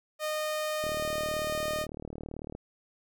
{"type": "tone", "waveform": "sawtooth", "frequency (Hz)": 614, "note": "D#5", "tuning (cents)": -23, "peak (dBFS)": -26, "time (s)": [0.19, 1.87], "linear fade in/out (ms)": 50}
{"type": "click train", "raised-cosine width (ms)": 2, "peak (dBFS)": -26, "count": 66, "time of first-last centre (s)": [0.84, 2.551], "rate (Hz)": 38}
{"effects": []}